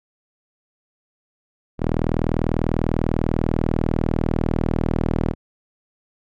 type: tone with band-pass filter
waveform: sawtooth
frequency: 40.07 Hz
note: E1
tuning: 48 cents flat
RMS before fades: -21 dBFS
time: 1.78-5.35 s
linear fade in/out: 50 ms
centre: 270 Hz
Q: 0.6
effects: none